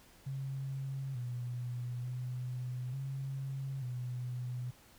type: tone with pitch steps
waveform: sine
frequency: 135.3 / 122.4 / 125.4 / 135.4 / 124.2 Hz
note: C#3 / B2 / B2 / C#3 / B2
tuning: -42 / -15 / +27 / -40 / +10 cents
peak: -36 dBFS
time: 0.26-4.71 s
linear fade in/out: 10 ms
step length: 890 ms
effects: pink hiss -61 dBFS RMS until 4.98 s